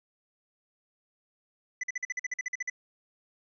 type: tone bursts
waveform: square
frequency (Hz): 2000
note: B6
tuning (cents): +21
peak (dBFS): -30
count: 13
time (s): 1.81-2.699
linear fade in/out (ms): 5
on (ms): 25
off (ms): 47
effects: resampled to 16000 Hz